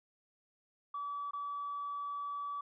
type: tone with dropouts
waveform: sine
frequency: 1148 Hz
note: D6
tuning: 40 cents flat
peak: -36 dBFS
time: 0.94-2.61 s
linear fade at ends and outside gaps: 5 ms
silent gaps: 1.31-1.333 s
effects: tanh soft clip ceiling -32 dBFS